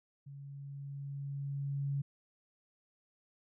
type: tone with level ramp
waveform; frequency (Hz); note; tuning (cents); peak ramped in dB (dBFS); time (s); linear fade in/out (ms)
sine; 140; C#3; +18; -46 to -31; 0.26-2.02; 10
effects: none